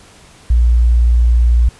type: tone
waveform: sine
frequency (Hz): 59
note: A#1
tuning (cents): +22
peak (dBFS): -7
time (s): 0.5-1.69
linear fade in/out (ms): 5
effects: pink hiss -43 dBFS RMS until 1.79 s + resampled to 24000 Hz